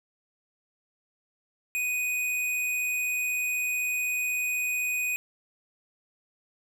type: tone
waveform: square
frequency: 2489 Hz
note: D#7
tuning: in tune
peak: -27 dBFS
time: 1.75-5.16 s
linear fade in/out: 0 ms
effects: none